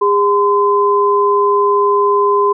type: tone pair together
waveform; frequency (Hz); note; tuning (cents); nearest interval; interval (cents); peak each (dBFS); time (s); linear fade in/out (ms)
sine; 406.4 / 1024; G#4 / C6; -38 / -38; octave + major third; 1600; -12; 0.01-2.53; 10
effects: none